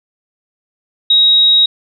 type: tone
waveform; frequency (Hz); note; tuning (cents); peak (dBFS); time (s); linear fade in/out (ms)
sine; 3800; A#7; +33; -6; 1.1-1.66; 5
effects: none